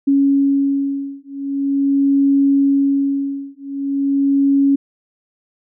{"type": "beating tone pair", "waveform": "sine", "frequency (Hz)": [277.2, 277.63], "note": ["C#4", "C#4"], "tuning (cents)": [0, 3], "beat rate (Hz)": 0.43, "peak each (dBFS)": -16, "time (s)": [0.07, 4.76], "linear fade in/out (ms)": 10, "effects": []}